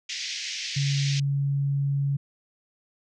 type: band-pass noise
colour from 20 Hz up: white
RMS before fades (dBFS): -33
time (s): 0.09-1.2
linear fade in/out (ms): 5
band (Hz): 1900 to 6200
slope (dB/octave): 48
type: tone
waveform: sine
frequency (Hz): 140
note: C#3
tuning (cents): +18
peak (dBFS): -22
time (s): 0.76-2.17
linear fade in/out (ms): 10
effects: none

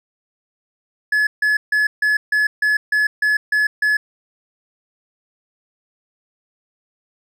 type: tone bursts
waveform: triangle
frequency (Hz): 1707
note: G#6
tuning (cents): +47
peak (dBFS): -12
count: 10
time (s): 1.12-3.97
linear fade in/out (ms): 5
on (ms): 150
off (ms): 150
effects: none

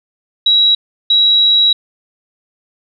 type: tone bursts at uneven times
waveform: sine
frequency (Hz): 3875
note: B7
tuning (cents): -34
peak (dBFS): -7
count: 2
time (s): 0.46-0.75 / 1.1-1.73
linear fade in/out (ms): 5
effects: none

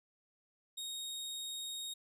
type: tone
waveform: sawtooth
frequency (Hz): 3739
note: A#7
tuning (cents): +4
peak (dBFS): -37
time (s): 0.77-1.94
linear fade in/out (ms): 10
effects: resampled to 32000 Hz

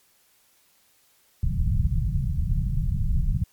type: low-pass noise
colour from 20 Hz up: pink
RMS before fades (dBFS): -23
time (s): 1.43-3.44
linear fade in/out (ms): 5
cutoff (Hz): 170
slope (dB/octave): 48
effects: white hiss -62 dBFS RMS until 3.52 s + MP3 96 kbps

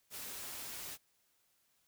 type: noise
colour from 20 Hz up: white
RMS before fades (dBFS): -45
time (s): 0.1-0.98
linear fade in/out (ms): 50
effects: white hiss -75 dBFS RMS until 1.87 s

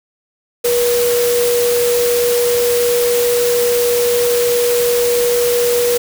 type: tone in noise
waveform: sine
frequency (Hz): 481.5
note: B4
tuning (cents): -44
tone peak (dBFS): -12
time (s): 0.64-5.98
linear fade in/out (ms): 10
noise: white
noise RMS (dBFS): -21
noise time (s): 0.64-5.98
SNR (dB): +6
effects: none

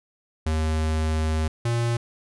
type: tone pair in turn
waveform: square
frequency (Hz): 78.6 / 117.77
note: D#2 / A#2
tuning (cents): +18 / +18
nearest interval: perfect fifth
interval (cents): 700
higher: second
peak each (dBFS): -22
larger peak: neither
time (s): 0.46-1.48 / 1.65-1.97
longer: first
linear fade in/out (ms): 5
effects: resampled to 24000 Hz

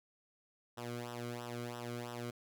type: tone with flanger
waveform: sawtooth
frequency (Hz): 120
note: B2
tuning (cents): -49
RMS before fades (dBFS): -43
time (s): 0.77-2.31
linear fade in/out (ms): 10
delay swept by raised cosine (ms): 0.44 to 1.15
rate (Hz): 3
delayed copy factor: -0.8
effects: none

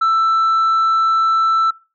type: tone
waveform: sine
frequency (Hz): 1327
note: E6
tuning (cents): +11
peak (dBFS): -9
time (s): 0.01-1.71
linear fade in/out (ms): 10
effects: noise-tail reverb RT60 0.3 s tail -22 dB re dry + tanh soft clip ceiling -11 dBFS

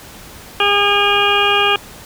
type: harmonic tone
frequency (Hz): 406.2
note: G#4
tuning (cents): -38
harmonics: 1 / 2 / 3 / 4 / 6 / 7 / 8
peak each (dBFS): -19 / -19 / -18 / -21 / -18 / -18 / -21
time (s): 0.6-1.76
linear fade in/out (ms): 2
effects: pink hiss -37 dBFS RMS until 2.05 s

